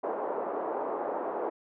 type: band-pass noise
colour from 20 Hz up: pink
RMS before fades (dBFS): -33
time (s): 0.03-1.5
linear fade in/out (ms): 10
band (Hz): 370 to 980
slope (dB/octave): 24
effects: none